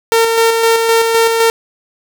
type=tone with tremolo; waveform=sawtooth; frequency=455.8 Hz; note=A#4; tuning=39 cents flat; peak=-4 dBFS; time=0.12-1.5 s; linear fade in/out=0 ms; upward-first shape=square; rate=3.9 Hz; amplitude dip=35%; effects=none